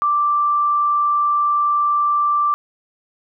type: tone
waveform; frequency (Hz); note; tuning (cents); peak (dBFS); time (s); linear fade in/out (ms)
sine; 1174.7; D6; 0; -14; 0.02-2.54; 0
effects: none